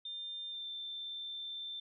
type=tone with pitch glide; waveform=sine; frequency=3600 to 3561 Hz; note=A7 to A7; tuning=+39 to +20 cents; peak=-40 dBFS; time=0.05-1.8 s; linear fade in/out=5 ms; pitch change=-19 cents; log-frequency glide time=0.5-0.68 s; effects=none